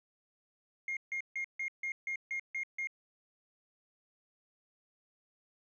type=tone bursts; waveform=sine; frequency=2133 Hz; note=C7; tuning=33 cents sharp; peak=-32 dBFS; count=9; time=0.88-2.872 s; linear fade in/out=2 ms; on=88 ms; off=150 ms; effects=tanh soft clip ceiling -31 dBFS